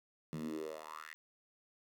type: tone with high-pass filter sweep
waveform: 10% pulse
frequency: 77.78 Hz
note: D#2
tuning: in tune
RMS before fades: -44 dBFS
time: 0.33-1.14 s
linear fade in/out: 0 ms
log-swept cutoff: 160 to 2000 Hz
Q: 5.3
effects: none